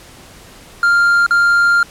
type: tone with dropouts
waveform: triangle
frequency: 1396.9 Hz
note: F6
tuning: in tune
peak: -7 dBFS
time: 0.83-1.83 s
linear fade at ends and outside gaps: 2 ms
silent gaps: 1.264-1.308 s
effects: pink hiss -40 dBFS RMS until 1.9 s + low-pass 12000 Hz 12 dB/octave